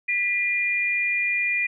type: tone pair together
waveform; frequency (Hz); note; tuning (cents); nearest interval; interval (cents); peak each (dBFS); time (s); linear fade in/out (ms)
sine; 1975.5 / 2413; B6 / D7; 0 / +46; minor third; 346; -26 / -22; 0.08-1.67; 10
effects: none